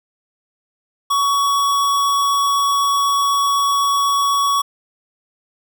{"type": "tone", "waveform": "square", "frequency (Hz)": 1123, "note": "C#6", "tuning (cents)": 22, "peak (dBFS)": -15, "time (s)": [1.1, 4.62], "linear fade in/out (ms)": 10, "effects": []}